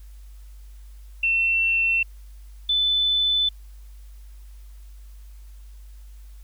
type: tone pair in turn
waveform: sine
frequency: 2699 / 3507 Hz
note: E7 / A7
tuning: +40 / -6 cents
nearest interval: perfect fourth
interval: 454 cents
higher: second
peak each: -18 / -18 dBFS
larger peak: neither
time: 1.23-2.03 / 2.69-3.49 s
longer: neither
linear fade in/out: 5 ms
effects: added 50 Hz sine -40 dBFS peak until 6.43 s + white hiss -60 dBFS RMS until 6.43 s